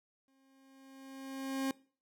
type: tone with exponential growth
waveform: 40% pulse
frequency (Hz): 268.4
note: C4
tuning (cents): +44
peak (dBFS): -30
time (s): 0.28-1.71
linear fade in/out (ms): 1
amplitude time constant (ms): 310
effects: noise-tail reverb RT60 0.4 s tail -21 dB re dry